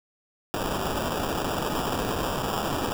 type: noise with sample-and-hold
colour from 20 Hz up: white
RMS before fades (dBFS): -28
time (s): 0.54-2.93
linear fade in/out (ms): 0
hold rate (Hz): 2100
effects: none